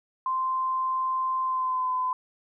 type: tone with pitch glide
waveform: sine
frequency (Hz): 1041 to 1016.6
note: C6 to B5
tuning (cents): -9 to +50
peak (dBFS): -24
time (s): 0.26-2.13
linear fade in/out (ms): 2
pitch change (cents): -41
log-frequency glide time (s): 1.43-1.92
effects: none